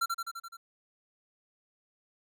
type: tone with echo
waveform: square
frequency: 1362 Hz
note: F6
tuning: 44 cents flat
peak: -27 dBFS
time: 0.01-0.06 s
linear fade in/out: 10 ms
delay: 85 ms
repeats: 6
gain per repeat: -3 dB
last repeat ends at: 0.57 s
effects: none